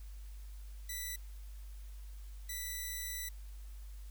5% pulse tone bursts at uneven times, 1975.5 Hz, B6, in tune, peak -29 dBFS, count 2, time 0.89-1.16 / 2.49-3.29 s, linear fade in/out 5 ms, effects added 50 Hz sine -45 dBFS peak until 4.1 s + white hiss -64 dBFS RMS until 4.1 s

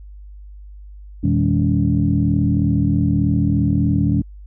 sine tone cluster, 87.5 / 122.7 / 161.5 / 204.7 / 283.9 Hz, F2 / B2 / E3 / G#3 / C#4, +4 / -11 / -35 / -25 / +41 cents, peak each -20 dBFS, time 1.23-4.22 s, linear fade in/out 10 ms, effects tanh soft clip ceiling -4 dBFS + added 50 Hz sine -35 dBFS peak until 4.46 s

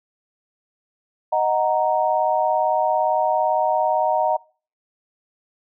sine chord, D# minor, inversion none, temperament equal, 622.3 / 740 / 932.3 Hz, D#5 / F#5 / A#5, 0 / 0 / 0 cents, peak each -21 dBFS, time 1.32-4.37 s, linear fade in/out 10 ms, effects noise-tail reverb RT60 0.4 s tail -24 dB re dry

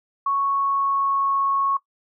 sine tone with pitch glide, 1108 to 1101 Hz, C#6 to C#6, -1 to -12 cents, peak -19 dBFS, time 0.26-1.77 s, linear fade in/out 5 ms, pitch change -11 cents, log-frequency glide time 0.38-1.32 s, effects noise-tail reverb RT60 0.1 s tail -17 dB re dry

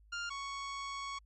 sawtooth tone pair in turn, 1400 / 1111.2 Hz, F6 / C#6, +4 / +4 cents, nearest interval major third, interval 400 cents, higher first, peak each -33 / -35 dBFS, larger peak first, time 0.12-0.3 / 0.3-1.19 s, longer second, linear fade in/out 10 ms, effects added 52 Hz sine -59 dBFS peak until 1.25 s + MP3 32 kbps

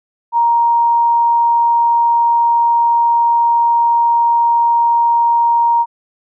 sine tone, 937 Hz, A#5, 9 cents sharp, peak -9 dBFS, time 0.32-5.86 s, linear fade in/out 50 ms, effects none

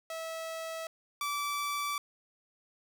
sawtooth tone pair in turn, 650 / 1158.2 Hz, E5 / D6, -24 / -24 cents, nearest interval minor seventh, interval 1000 cents, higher second, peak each -33 / -28 dBFS, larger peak second, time 0.1-0.87 / 1.21-1.98 s, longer neither, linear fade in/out 2 ms, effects none

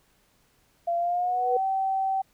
sine tone with pitch glide, 686 to 770 Hz, F5 to G5, -31 to -31 cents, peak -23 dBFS, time 0.87-2.22 s, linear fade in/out 10 ms, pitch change +200 cents, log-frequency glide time 0.97-1.64 s
sine tone with exponential growth, 490 Hz, B4, 14 cents flat, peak -20 dBFS, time 1.15-1.57 s, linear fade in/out 5 ms, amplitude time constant 91 ms
effects pink hiss -65 dBFS RMS until 2.33 s

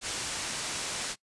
white low-pass noise, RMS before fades -35 dBFS, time 0.01-1.16 s, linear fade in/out 50 ms, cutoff 8700 Hz, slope 24 dB/octave, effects noise-tail reverb RT60 0.1 s tail -22 dB re dry + resampled to 24000 Hz

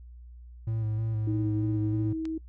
triangle tone with vibrato, 110 Hz, A2, in tune, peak -25 dBFS, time 0.67-2.13 s, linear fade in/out 5 ms, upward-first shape square, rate 3.2 Hz, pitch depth 26 cents each way
sine tone with pitch glide, 316 to 319.9 Hz, D#4 to D#4, +27 to +48 cents, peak -29 dBFS, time 1.27-2.38 s, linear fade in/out 5 ms, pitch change +21 cents, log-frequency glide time 1.78-2.11 s
click, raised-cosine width 0.2 ms, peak -27 dBFS, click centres 2.254 s
effects noise-tail reverb RT60 0.1 s tail -23 dB re dry + added 60 Hz sine -44 dBFS peak until 2.48 s

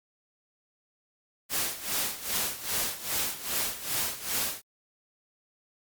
white noise with tremolo, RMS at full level -28 dBFS, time 1.49-4.62 s, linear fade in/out 50 ms, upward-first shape sine, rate 2.5 Hz, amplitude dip 80%, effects Opus 48 kbps

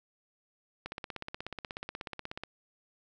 click train, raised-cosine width 0.3 ms, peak -22 dBFS, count 27, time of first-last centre 0.86-2.436 s, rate 16.5 Hz, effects none

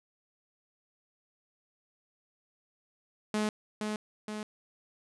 sawtooth tone with echo, 212.7 Hz, G#3, 42 cents sharp, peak -24 dBFS, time 3.34-3.49 s, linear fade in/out 2 ms, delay 470 ms, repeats 2, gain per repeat -4 dB, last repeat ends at 4.43 s, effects resampled to 24000 Hz

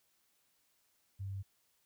sine tone, 97.5 Hz, G2, 9 cents flat, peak -38 dBFS, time 1.19-1.43 s, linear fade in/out 20 ms, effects white hiss -75 dBFS RMS until 1.85 s

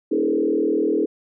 sine tone with frequency modulation, 370 Hz, F#4, in tune, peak -17 dBFS, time 0.11-1.06 s, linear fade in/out 10 ms, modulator 40.2 Hz, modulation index 2.4, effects none

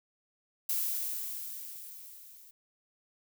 violet noise with level ramp, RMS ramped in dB -30 to -55 dBFS, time 0.69-2.51 s, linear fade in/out 5 ms, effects none

